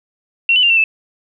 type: tone with pitch steps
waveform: sine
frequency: 2732 / 2993 / 2791 / 2700 / 2629 Hz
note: F7 / F#7 / F7 / E7 / E7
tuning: -39 / +19 / -2 / +41 / -5 cents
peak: -9 dBFS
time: 0.49-0.84 s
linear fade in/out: 2 ms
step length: 70 ms
effects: none